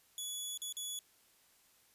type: tone with dropouts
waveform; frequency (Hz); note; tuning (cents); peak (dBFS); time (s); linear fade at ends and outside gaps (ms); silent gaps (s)
15% pulse; 3400; G#7; +40; -32; 0.18-0.99; 1; 0.575-0.618 / 0.725-0.768
effects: white hiss -68 dBFS RMS until 1.94 s + resampled to 32000 Hz